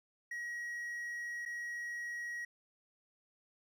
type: tone with dropouts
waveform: triangle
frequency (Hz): 1903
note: A#6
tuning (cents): +35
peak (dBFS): -37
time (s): 0.31-2.45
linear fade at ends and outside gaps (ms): 5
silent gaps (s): 1.453-1.459
effects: none